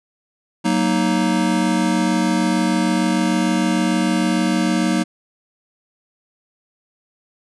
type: chord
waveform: square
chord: D# minor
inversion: first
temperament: just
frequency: 186.68 / 233.3 / 311.1 Hz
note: F#3 / A#3 / D#4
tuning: +16 / +2 / 0 cents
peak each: -21 dBFS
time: 0.64-5.04 s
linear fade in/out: 20 ms
effects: resampled to 24000 Hz